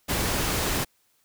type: noise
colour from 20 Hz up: pink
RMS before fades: -26 dBFS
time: 0.08-0.85 s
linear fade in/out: 20 ms
effects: white hiss -67 dBFS RMS until 1.24 s